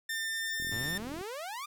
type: tone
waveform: sawtooth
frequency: 1799 Hz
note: A6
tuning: 38 cents sharp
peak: -29 dBFS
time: 0.09-0.98 s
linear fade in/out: 5 ms
type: click train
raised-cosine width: 3 ms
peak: -33 dBFS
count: 27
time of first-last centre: 0.6-1.212 s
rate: 42.5 Hz
type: exponential sweep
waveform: sawtooth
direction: up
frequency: 98 to 1235 Hz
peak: -34 dBFS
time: 0.71-1.66 s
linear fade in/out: 10 ms
effects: none